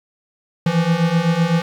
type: beating tone pair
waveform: square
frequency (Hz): 162.6 / 170.5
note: E3 / F3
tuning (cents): -23 / -41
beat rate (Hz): 7.9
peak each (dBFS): -20 / -17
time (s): 0.66-1.62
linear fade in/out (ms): 5
effects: low-pass 5000 Hz 12 dB/octave + 7-bit